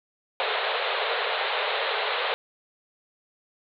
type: band-pass noise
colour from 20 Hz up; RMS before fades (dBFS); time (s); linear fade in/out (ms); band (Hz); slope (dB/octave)
pink; -27; 0.4-2.34; 0; 420 to 4100; 96
effects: none